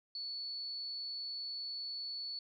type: tone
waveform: sine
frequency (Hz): 4435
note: C#8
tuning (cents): 0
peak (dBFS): -39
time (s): 0.15-2.39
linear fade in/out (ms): 2
effects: none